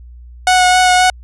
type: tone with vibrato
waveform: sawtooth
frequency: 733 Hz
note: F#5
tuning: 16 cents flat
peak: -4 dBFS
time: 0.47-1.1 s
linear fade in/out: 2 ms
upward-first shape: sine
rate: 3.8 Hz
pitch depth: 12 cents each way
effects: added 60 Hz sine -33 dBFS peak until 1.23 s + resampled to 24000 Hz